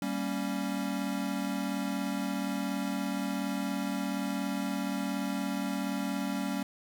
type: chord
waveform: square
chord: G diminished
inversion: none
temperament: equal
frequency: 196 / 233.1 / 277.2 Hz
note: G3 / Bb3 / Db4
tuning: 0 / 0 / 0 cents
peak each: -35 / -38 / -35 dBFS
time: 0.02-6.63 s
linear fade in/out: 2 ms
effects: 10-bit